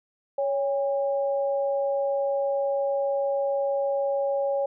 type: tone pair together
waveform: sine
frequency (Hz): 556.7 / 808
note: C#5 / G#5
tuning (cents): +7 / -48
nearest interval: tritone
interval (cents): 645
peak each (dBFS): -23 / -32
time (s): 0.38-4.66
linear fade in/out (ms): 5
effects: none